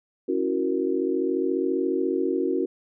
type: chord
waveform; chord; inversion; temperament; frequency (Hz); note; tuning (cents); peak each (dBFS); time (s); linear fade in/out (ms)
sine; F# dominant seventh; second; equal with one note detuned; 275.4 / 329.6 / 370 / 466.2; C#4 / E4 / F#4 / A#4; -11 / 0 / 0 / 0; -28 / -28 / -25 / -30; 0.28-2.66; 10
effects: none